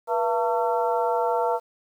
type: harmonic tone with a mistuned harmonic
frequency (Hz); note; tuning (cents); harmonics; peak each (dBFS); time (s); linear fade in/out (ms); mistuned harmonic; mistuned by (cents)
225.7; A3; +44; 2 / 3 / 4 / 5 / 6; -25 / -26 / -25 / -37 / -33; 0.07-1.6; 50; 2; +120
effects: 9-bit